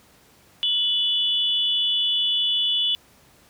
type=tone pair together; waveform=sine; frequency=2968 / 3443 Hz; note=F#7 / A7; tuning=+5 / -38 cents; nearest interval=minor third; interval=257 cents; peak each=-22 / -22 dBFS; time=0.63-2.95 s; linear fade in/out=0 ms; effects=pink hiss -55 dBFS RMS until 3.49 s + high-pass 60 Hz 12 dB/octave